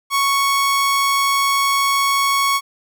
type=tone; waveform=sawtooth; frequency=1108.7 Hz; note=C#6; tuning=in tune; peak=-11 dBFS; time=0.1-2.61 s; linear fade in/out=50 ms; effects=none